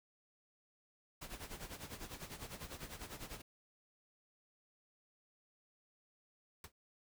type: noise with tremolo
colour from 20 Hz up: pink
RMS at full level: -46 dBFS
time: 1.21-3.42 s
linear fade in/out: 10 ms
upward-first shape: sine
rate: 10 Hz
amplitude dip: 75%
type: noise with exponential decay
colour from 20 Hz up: pink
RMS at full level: -45 dBFS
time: 6.64-6.72 s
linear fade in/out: 2 ms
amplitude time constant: 17 ms
effects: none